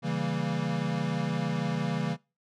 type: chord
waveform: square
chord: C# diminished seventh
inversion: none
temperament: equal with one note detuned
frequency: 138.59 / 164.81 / 196 / 232.4 Hz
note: C#3 / E3 / G3 / Bb3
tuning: 0 / 0 / 0 / -5 cents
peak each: -34 / -32 / -36 / -35 dBFS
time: 0.02-2.17 s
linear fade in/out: 50 ms
effects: noise-tail reverb RT60 0.3 s tail -24 dB re dry + low-pass 5000 Hz 12 dB/octave